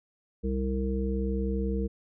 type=harmonic tone; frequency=65.41 Hz; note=C2; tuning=in tune; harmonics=1 / 3 / 5 / 7; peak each=-29 / -31 / -37 / -34 dBFS; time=0.43-1.88 s; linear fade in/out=20 ms; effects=none